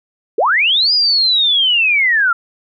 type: linear two-way sweep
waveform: sine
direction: up then down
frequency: 365.8 to 4978 to 1336 Hz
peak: -10 dBFS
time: 0.38-2.33 s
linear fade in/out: 5 ms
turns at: 0.93 s
effects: none